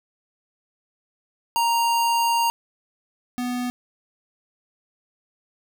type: tone pair in turn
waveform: square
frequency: 932.3 / 246.9 Hz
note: A#5 / B3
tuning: 0 / 0 cents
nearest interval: octave + major seventh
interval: 2300 cents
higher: first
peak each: -19 / -25 dBFS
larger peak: first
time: 1.56-2.5 / 3.38-3.7 s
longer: first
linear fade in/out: 0 ms
effects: none